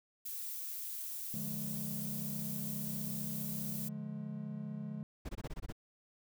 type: noise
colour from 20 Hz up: violet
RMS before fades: -42 dBFS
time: 0.25-3.89 s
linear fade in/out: 10 ms
type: chord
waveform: triangle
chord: D diminished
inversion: none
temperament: just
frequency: 146.83 / 176.2 / 211.4 Hz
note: D3 / F3 / Ab3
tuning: 0 / +16 / +31 cents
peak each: -42 / -45 / -40 dBFS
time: 1.34-5.03 s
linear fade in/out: 0 ms
type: noise bursts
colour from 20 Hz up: brown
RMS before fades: -40 dBFS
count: 8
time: 5.25-5.725 s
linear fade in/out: 10 ms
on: 41 ms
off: 21 ms
effects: none